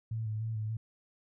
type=tone with vibrato; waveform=sine; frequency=110 Hz; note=A2; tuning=in tune; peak=-32 dBFS; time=0.11-0.77 s; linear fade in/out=5 ms; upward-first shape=square; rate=3.4 Hz; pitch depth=31 cents each way; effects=none